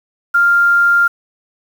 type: tone with quantisation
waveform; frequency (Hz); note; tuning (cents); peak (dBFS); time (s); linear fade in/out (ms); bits
sine; 1396.9; F6; 0; -8; 0.34-1.08; 10; 6
effects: none